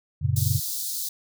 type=chord; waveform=sine; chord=F# major; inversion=none; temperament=just; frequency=92.5 / 115.62 / 138.75 Hz; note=F#2 / A#2 / C#3; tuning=0 / -14 / +2 cents; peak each=-25 dBFS; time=0.21-0.6 s; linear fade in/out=20 ms
type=high-pass noise; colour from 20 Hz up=white; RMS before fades=-30 dBFS; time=0.36-1.09 s; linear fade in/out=5 ms; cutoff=3800 Hz; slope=48 dB/octave
effects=none